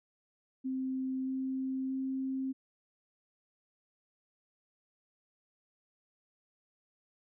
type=tone with pitch steps; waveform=sine; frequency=261.6 / 263.3 / 264.9 Hz; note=C4 / C4 / C4; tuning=0 / +11 / +22 cents; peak=-32 dBFS; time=0.64-2.53 s; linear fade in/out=20 ms; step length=630 ms; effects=none